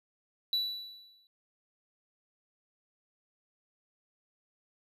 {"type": "tone with exponential decay", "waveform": "triangle", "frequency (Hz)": 3948, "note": "B7", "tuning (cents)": -1, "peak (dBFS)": -24, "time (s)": [0.53, 1.27], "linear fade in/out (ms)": 1, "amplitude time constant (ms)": 160, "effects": ["resampled to 32000 Hz"]}